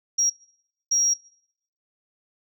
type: tone bursts at uneven times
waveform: sine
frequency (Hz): 5650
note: F8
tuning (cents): +19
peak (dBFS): -17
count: 2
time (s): 0.18-0.3 / 0.91-1.14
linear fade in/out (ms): 10
effects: noise-tail reverb RT60 0.7 s tail -22 dB re dry + tanh soft clip ceiling -13 dBFS